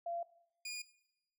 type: tone pair in turn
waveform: sine / 20% pulse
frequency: 685 / 2441 Hz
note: F5 / D#7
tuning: -34 / -34 cents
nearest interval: octave + minor seventh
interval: 2200 cents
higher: second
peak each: -37 / -36 dBFS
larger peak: second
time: 0.06-0.23 / 0.65-0.82 s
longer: neither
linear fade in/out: 5 ms
effects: noise-tail reverb RT60 0.8 s tail -17 dB re dry